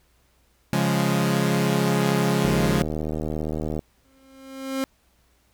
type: chord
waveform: sawtooth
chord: Db major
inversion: none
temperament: equal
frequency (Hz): 138.59 / 174.61 / 207.7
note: Db3 / F3 / Ab3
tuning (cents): 0 / 0 / 0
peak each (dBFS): -20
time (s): 0.73-2.82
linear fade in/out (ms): 0
type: click train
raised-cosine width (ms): 2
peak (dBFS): -15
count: 105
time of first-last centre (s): 2.45-3.792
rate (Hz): 77.5
type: tone with exponential growth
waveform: 30% pulse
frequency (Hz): 267.2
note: C4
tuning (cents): +36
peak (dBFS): -19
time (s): 4.05-4.84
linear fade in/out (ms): 0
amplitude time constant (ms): 170
effects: added 60 Hz sine -64 dBFS peak until 5.53 s + pink hiss -64 dBFS RMS until 5.53 s